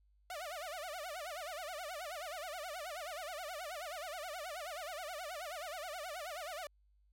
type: tone with vibrato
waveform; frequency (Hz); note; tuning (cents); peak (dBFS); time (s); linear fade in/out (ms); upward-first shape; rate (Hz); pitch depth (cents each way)
sawtooth; 660; E5; +2; -38; 0.3-6.67; 2; sine; 9.4; 230
effects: added 50 Hz sine -67 dBFS peak until 7.12 s